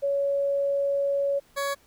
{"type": "tone pair in turn", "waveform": ["sine", "20% pulse"], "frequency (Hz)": [560, 560], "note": ["C#5", "C#5"], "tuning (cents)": [18, 18], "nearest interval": "unison", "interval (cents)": 0, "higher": "neither", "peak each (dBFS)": [-22, -21], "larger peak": "second", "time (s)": [[0.02, 1.4], [1.56, 1.75]], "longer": "first", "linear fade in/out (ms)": 20, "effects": ["pink hiss -60 dBFS RMS until 1.86 s"]}